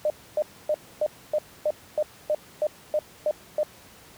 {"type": "tone bursts", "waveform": "sine", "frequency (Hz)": 606, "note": "D#5", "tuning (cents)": -46, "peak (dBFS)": -20, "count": 12, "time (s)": [0.05, 3.632], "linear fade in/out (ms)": 2, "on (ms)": 51, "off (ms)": 270, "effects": ["pink hiss -50 dBFS RMS until 4.17 s", "high-pass 80 Hz 12 dB/octave"]}